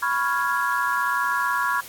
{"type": "chord", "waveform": "sine", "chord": "C# dominant seventh", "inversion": "third", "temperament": "equal", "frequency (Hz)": [987.8, 1108.7, 1396.9, 1661.2], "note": ["B5", "C#6", "E#6", "G#6"], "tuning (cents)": [0, 0, 0, 0], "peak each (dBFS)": -26, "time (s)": [0.02, 1.81], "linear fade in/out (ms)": 10, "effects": ["white hiss -41 dBFS RMS until 1.88 s", "AAC 64 kbps"]}